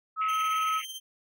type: tone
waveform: sine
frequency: 1286 Hz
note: E6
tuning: 43 cents flat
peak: -25 dBFS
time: 0.16-0.82 s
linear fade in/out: 50 ms
type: band-pass noise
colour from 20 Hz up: pink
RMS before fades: -40 dBFS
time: 0.21-0.85 s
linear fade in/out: 5 ms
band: 2000 to 2900 Hz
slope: 96 dB/octave
type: tone with tremolo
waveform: sawtooth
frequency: 3136 Hz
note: G7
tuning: in tune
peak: -32 dBFS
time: 0.28-1 s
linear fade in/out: 20 ms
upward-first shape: triangle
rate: 18 Hz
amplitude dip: 60%
effects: none